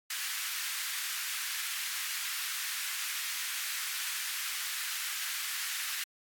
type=high-pass noise; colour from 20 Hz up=pink; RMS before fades=-36 dBFS; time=0.1-6.04 s; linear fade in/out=5 ms; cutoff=1500 Hz; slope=24 dB/octave; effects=AAC 64 kbps